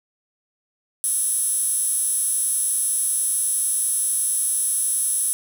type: tone with high-pass filter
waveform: 15% pulse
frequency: 349.2 Hz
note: F4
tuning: in tune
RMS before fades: -22 dBFS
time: 1.04-5.33 s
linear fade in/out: 0 ms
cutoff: 10000 Hz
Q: 7.2
effects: none